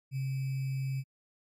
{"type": "tone with sample-and-hold", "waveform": "sine", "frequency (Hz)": 133.8, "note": "C3", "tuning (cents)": 39, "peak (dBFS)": -30, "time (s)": [0.11, 1.04], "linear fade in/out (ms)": 50, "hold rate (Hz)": 2450, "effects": ["MP3 64 kbps"]}